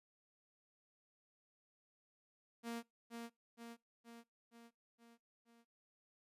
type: tone with echo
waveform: sawtooth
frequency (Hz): 233.1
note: A#3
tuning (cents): 0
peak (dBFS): -38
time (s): 2.63-2.83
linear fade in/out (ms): 50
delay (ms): 470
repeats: 6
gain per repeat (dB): -4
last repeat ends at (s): 5.65
effects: noise-tail reverb RT60 0.2 s tail -23 dB re dry + resampled to 32000 Hz